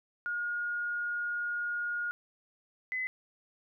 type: tone pair in turn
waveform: sine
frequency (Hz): 1431 / 2024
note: F6 / B6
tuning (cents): +42 / +42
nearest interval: tritone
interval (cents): 600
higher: second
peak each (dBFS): -31 / -31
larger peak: neither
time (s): 0.26-2.11 / 2.92-3.07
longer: first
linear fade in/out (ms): 0
effects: none